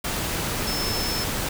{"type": "tone in noise", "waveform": "sine", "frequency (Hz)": 5274, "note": "E8", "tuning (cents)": 0, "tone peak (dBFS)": -28, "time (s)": [0.67, 1.24], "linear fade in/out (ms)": 5, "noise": "pink", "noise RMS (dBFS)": -27, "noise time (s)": [0.04, 1.49], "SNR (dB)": -4, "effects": []}